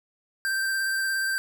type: tone with vibrato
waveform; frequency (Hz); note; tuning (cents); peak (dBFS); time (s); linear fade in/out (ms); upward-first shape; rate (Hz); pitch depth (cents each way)
square; 1568; G6; 0; -25; 0.45-1.38; 0; triangle; 17; 17
effects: none